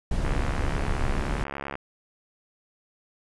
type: noise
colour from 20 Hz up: brown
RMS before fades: -26 dBFS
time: 0.11-1.44 s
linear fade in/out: 5 ms
type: click train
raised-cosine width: 0.5 ms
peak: -17 dBFS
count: 106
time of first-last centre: 0.25-1.754 s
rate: 69.8 Hz
effects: resampled to 24000 Hz